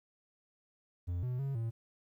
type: tone with pitch steps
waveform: triangle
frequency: 87.8 / 125.2 / 137.4 / 114.2 Hz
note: F2 / B2 / C#3 / A#2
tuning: +10 / +24 / -15 / -35 cents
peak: -31 dBFS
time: 1.07-1.71 s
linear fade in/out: 20 ms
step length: 160 ms
effects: 12-bit